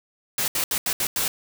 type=noise bursts at uneven times; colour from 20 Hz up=white; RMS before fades=-24 dBFS; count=6; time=0.38-0.48 / 0.55-0.64 / 0.71-0.78 / 0.86-0.93 / 1-1.07 / 1.16-1.28 s; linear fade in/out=2 ms; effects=none